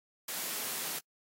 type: high-pass noise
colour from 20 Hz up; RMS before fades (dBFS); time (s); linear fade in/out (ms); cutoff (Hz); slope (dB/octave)
white; -37; 0.28-0.99; 5; 150; 24
effects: noise-tail reverb RT60 0.1 s tail -26 dB re dry + AAC 48 kbps